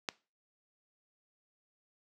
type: click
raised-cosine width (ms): 0.2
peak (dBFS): -15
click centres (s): 0.088
effects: noise-tail reverb RT60 0.3 s tail -20 dB re dry + high-pass 200 Hz 12 dB/octave